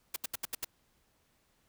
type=noise bursts; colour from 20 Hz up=white; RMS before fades=-35 dBFS; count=6; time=0.14-0.647 s; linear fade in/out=5 ms; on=22 ms; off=75 ms; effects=pink hiss -72 dBFS RMS until 1.68 s